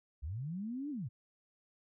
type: linear two-way sweep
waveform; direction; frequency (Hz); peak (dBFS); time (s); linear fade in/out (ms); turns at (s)
sine; up then down; 61.74 to 303.4 to 98; -37; 0.22-1.09; 20; 0.9
effects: none